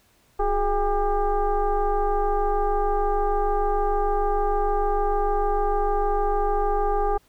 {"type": "tone with frequency modulation", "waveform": "sine", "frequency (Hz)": 415.3, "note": "G#4", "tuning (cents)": 0, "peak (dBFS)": -19, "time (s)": [0.39, 7.18], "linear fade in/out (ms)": 10, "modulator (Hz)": 392, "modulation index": 1.5, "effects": ["pink hiss -61 dBFS RMS until 7.28 s"]}